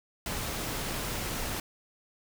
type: noise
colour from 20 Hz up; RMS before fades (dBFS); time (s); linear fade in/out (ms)
pink; -34; 0.26-1.6; 2
effects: none